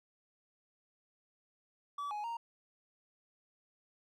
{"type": "tone with pitch steps", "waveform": "triangle", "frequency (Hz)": [1148, 836, 930], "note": ["D6", "G#5", "A#5"], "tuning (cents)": [-40, 11, -4], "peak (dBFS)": -35, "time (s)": [1.98, 2.37], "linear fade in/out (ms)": 5, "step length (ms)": 130, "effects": []}